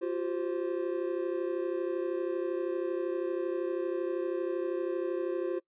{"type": "chord", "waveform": "triangle", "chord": "F suspended second", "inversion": "none", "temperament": "equal with one note detuned", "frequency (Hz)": [349.2, 381.9, 523.3], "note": ["F4", "G4", "C5"], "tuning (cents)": [0, -45, 0], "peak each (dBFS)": [-30, -33, -35], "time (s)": [0.01, 5.6], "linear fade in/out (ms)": 20, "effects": ["noise-tail reverb RT60 0.1 s tail -22 dB re dry", "resampled to 8000 Hz"]}